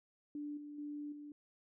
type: tone with level steps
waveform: sine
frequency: 293.7 Hz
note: D4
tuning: in tune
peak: -40 / -46 / -41 / -47 dBFS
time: 0.35-1.32 s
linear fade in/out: 2 ms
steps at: 0.57 / 0.78 / 1.12 s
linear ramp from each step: 5 ms
effects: none